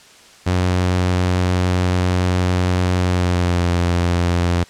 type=tone with pitch glide; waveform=sawtooth; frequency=90.7 to 87.21 Hz; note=F#2 to F2; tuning=-34 to -2 cents; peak=-11 dBFS; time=0.46-4.64 s; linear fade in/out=10 ms; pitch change=-68 cents; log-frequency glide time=3.02-3.67 s; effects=white hiss -45 dBFS RMS until 4.69 s + low-pass 7000 Hz 12 dB/octave